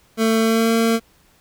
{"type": "tone with pitch glide", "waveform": "25% pulse", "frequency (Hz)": [223.5, 227.5], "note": ["A3", "A#3"], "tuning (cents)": [27, -42], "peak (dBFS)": -11, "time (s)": [0.17, 1], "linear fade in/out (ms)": 50, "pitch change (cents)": 31, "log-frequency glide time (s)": [0.39, 0.72], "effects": ["pink hiss -56 dBFS RMS until 1.4 s"]}